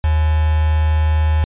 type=tone with quantisation; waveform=sine; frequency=77.78 Hz; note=D#2; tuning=in tune; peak=-12 dBFS; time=0.04-1.44 s; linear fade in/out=0 ms; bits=4; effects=resampled to 8000 Hz